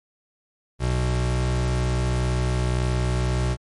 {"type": "tone pair together", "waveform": "square", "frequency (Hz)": [61.86, 123.47], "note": ["B1", "B2"], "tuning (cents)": [3, 0], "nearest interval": "octave", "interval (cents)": 1197, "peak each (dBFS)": -24, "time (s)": [0.79, 3.57], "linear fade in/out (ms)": 50, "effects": ["MP3 48 kbps"]}